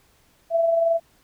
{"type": "tone with amplitude modulation", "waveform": "sine", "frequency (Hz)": 666, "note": "E5", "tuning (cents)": 18, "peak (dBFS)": -15, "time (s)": [0.5, 1], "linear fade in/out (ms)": 50, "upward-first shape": "sine", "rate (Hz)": 22.2, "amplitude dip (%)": 40, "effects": ["pink hiss -60 dBFS RMS until 1.23 s"]}